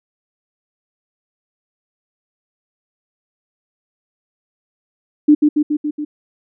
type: tone with echo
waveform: sine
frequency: 298.2 Hz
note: D4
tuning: 27 cents sharp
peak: -5 dBFS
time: 5.28-5.35 s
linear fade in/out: 10 ms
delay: 140 ms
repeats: 5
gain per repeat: -3 dB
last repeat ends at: 6.05 s
effects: none